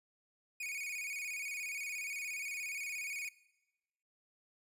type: tone with vibrato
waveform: 45% pulse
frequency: 2349 Hz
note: D7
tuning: in tune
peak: -38 dBFS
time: 0.6-3.29 s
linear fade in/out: 5 ms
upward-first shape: square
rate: 17 Hz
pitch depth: 85 cents each way
effects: noise-tail reverb RT60 1.0 s tail -20 dB re dry + resampled to 32000 Hz